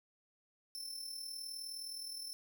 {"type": "tone with amplitude modulation", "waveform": "sawtooth", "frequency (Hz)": 5330, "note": "E8", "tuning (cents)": 18, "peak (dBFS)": -38, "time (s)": [0.75, 2.33], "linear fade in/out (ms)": 0, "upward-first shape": "sine", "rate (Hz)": 39.5, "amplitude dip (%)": 50, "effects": []}